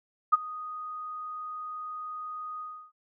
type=tone with ADSR envelope; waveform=sine; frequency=1243 Hz; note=D#6; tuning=2 cents flat; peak=-14 dBFS; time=0.32-2.92 s; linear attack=17 ms; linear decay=23 ms; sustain=-21 dB; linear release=320 ms; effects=none